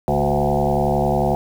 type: tone with frequency modulation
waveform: sine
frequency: 440 Hz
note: A4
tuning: in tune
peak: -15 dBFS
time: 0.08-1.35 s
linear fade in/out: 0 ms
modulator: 71 Hz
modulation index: 5.2
effects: 7-bit